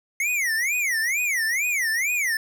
square tone with vibrato, 2093 Hz, C7, in tune, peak -22 dBFS, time 0.2-2.37 s, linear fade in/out 2 ms, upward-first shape sine, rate 2.2 Hz, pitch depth 300 cents each way, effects none

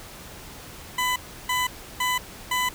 20% pulse tone bursts, 1001 Hz, B5, 23 cents sharp, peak -17 dBFS, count 4, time 0.98-2.69 s, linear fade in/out 5 ms, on 180 ms, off 330 ms, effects pink hiss -42 dBFS RMS until 2.74 s

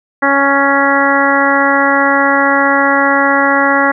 harmonic tone, 278.1 Hz, C#4, 6 cents sharp, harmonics 1 / 2 / 3 / 4 / 5 / 6 / 7, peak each -16 / -16 / -16 / -16 / -16 / -16 / -16 dBFS, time 0.22-3.92 s, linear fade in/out 10 ms, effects none

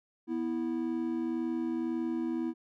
triangle tone pair together, 245.8 / 327.7 Hz, B3 / E4, -8 / -10 cents, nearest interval perfect fourth, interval 498 cents, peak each -32 / -30 dBFS, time 0.27-2.54 s, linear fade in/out 50 ms, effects none

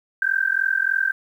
sine tone with amplitude modulation, 1568 Hz, G6, in tune, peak -14 dBFS, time 0.22-1.12 s, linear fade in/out 2 ms, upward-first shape sine, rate 43.3 Hz, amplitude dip 95%, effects 9-bit

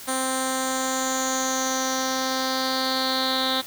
10% pulse tone with low-pass filter sweep, 261.6 Hz, C4, in tune, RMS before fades -25 dBFS, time 0.07-3.62 s, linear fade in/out 20 ms, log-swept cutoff 9200 to 3800 Hz, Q 5.8, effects white hiss -40 dBFS RMS until 3.66 s

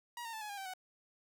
sawtooth tone with pitch steps, 955 / 916.1 / 878.8 / 843 / 808.6 / 775.7 / 744.1 Hz, A#5 / A#5 / A5 / G#5 / G#5 / G5 / F#5, +42 / -30 / -2 / +26 / -46 / -18 / +10 cents, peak -38 dBFS, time 0.17-0.737 s, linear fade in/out 2 ms, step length 81 ms, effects none

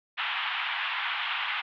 white band-pass noise, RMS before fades -31 dBFS, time 0.17-1.62 s, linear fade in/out 20 ms, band 820 to 3300 Hz, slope 48 dB/octave, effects none

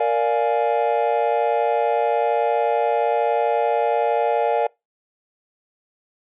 triangle chord, Bb dominant seventh, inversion none, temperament equal with one note detuned, 466.2 / 587.3 / 698.5 / 834 Hz, Bb4 / D5 / F5 / Ab5, 0 / 0 / 0 / +7 cents, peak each -20 / -21 / -21 / -21 dBFS, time 0-4.67 s, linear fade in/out 5 ms, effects noise-tail reverb RT60 0.2 s tail -24 dB re dry + resampled to 8000 Hz

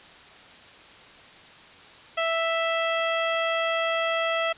harmonic tone with a mistuned harmonic, 659.3 Hz, E5, in tune, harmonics 1 / 2 / 3 / 4 / 5, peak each -26 / -29 / -31 / -32 / -33 dBFS, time 2.17-4.53 s, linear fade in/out 10 ms, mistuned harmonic 5, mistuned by -22 cents, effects white hiss -48 dBFS RMS until 4.57 s + resampled to 8000 Hz

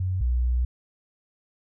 sine tone pair in turn, 92.5 / 61.29 Hz, F#2 / B1, 0 / -13 cents, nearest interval perfect fifth, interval 713 cents, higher first, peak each -23 / -20 dBFS, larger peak second, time 0-0.21 / 0.21-0.65 s, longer second, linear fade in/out 5 ms, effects none

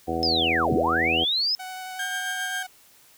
harmonic tone, 82.41 Hz, E2, in tune, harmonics 1 / 2 / 3 / 4 / 5 / 6 / 7 / 8 / 9, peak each -35 / -38 / -33 / -30 / -34 / -31 / -40 / -39 / -29 dBFS, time 0.07-1.25 s, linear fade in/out 20 ms
sine linear two-way sweep, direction down then up, 5230 to 103.83 to 5230 Hz, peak -21 dBFS, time 0.23-1.55 s, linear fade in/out 0 ms, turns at 0.73 s
sawtooth tone with vibrato, 746 Hz, F#5, 14 cents sharp, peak -30 dBFS, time 1.59-2.67 s, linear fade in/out 10 ms, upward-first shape sine, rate 11 Hz, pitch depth 9 cents each way
35% pulse tone with tremolo, 1600 Hz, G6, 35 cents sharp, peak -25 dBFS, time 1.99-2.63 s, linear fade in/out 5 ms, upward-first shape sine, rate 7.4 Hz, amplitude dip 30%
effects white hiss -55 dBFS RMS until 3.17 s

